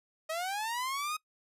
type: linear sweep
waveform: sawtooth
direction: up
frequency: 622.3 to 1264 Hz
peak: -29 dBFS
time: 0.29-1.17 s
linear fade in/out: 10 ms
effects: noise-tail reverb RT60 0.1 s tail -21 dB re dry + resampled to 32000 Hz